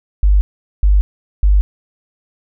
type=tone bursts; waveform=sine; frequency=49.73 Hz; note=G1; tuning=26 cents sharp; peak=-7 dBFS; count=3; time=0.23-1.61 s; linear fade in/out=0 ms; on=180 ms; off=420 ms; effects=none